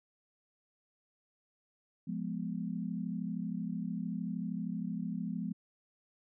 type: chord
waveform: sine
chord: F diminished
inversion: none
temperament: equal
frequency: 174.61 / 207.7 / 246.9 Hz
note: F3 / Ab3 / Cb4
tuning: 0 / 0 / 0 cents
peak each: -38 / -38 / -40 dBFS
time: 2.07-5.53 s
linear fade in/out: 10 ms
effects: none